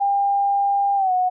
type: tone with pitch glide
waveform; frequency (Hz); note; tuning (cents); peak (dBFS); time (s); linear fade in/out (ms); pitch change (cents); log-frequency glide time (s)
sine; 800 to 733.6; G5 to F#5; +35 to -15; -16; 0-1.3; 20; -150; 0.96-1.12
effects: none